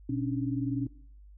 sine tone cluster, 121.7 / 273.5 / 293.8 Hz, B2 / C#4 / D4, -25 / -23 / +1 cents, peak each -33 / -31 / -34 dBFS, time 0.09-0.87 s, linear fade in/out 5 ms, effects noise-tail reverb RT60 0.6 s tail -20 dB re dry + added 50 Hz sine -49 dBFS peak until 1.37 s

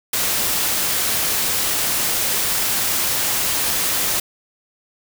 white noise, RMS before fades -20 dBFS, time 0.13-4.2 s, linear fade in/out 5 ms, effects none

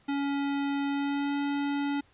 square tone with pitch glide, 281 to 284.1 Hz, C#4 to C#4, +24 to +43 cents, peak -28 dBFS, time 0.08-2.01 s, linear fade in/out 10 ms, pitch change +19 cents, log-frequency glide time 0.87-1.35 s, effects pink hiss -63 dBFS RMS until 2.13 s + resampled to 8000 Hz

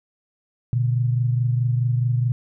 sine tone pair together, 120.09 / 144.8 Hz, B2 / D3, -48 / -24 cents, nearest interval minor third, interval 324 cents, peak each -18 / -26 dBFS, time 0.73-2.32 s, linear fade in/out 0 ms, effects none

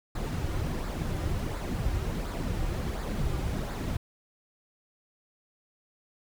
brown noise with flanger, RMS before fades -31 dBFS, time 0.15-3.97 s, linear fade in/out 5 ms, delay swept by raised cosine 0.33 to 4.63 ms, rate 1.4 Hz, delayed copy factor -0.5, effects none

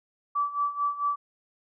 sine tone with tremolo, 1156 Hz, D6, 28 cents flat, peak -22 dBFS, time 0.35-1.16 s, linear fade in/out 10 ms, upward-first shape sine, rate 4.5 Hz, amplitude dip 80%, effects none

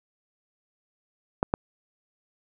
clicks, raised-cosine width 1 ms, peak -8 dBFS, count 2, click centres 1.429 / 1.539 s, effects none

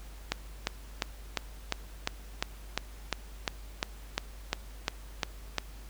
click train, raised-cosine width 0.2 ms, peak -10 dBFS, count 16, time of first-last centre 0.32-5.583 s, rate 2.85 Hz, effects added 50 Hz sine -44 dBFS peak until 5.89 s + pink hiss -54 dBFS RMS until 5.89 s

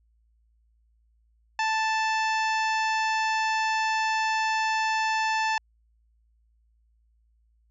harmonic tone, 880 Hz, A5, in tune, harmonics 1 / 2 / 3 / 4 / 5 / 6 / 7 / 8, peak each -25 / -29 / -32 / -41 / -41 / -39 / -45 / -47 dBFS, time 1.59-5.58 s, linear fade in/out 2 ms, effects added 56 Hz sine -62 dBFS peak until 7.7 s

